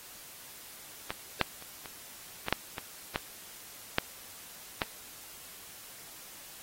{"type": "clicks", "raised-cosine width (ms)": 0.3, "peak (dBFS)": [-17, -8, -30, -26, -15, -6, -20, -13, -6, -12], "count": 10, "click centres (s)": [1.105, 1.413, 1.624, 1.858, 2.484, 2.526, 2.782, 3.159, 3.984, 4.818], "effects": ["white hiss -49 dBFS RMS until 6.62 s", "AAC 48 kbps"]}